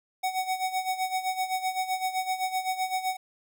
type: tone with tremolo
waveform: square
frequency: 749 Hz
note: F#5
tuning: 21 cents sharp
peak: -25 dBFS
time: 0.23-3.17 s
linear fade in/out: 10 ms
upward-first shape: sine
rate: 7.8 Hz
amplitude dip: 75%
effects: 11-bit